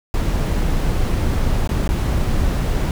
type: noise with dropouts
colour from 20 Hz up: brown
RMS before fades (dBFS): -18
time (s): 0.14-2.91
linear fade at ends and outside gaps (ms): 1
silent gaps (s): 1.675-1.691 / 1.877-1.89
effects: none